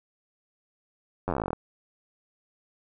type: slowing click train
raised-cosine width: 1 ms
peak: -14 dBFS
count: 16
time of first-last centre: 1.28-1.531 s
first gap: 10 ms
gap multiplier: 1.07
effects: none